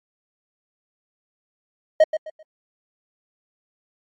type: tone with echo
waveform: triangle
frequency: 626 Hz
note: D#5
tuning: 10 cents sharp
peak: -7 dBFS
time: 2-2.04 s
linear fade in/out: 5 ms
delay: 130 ms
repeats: 3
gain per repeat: -11 dB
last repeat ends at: 2.43 s
effects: MP3 32 kbps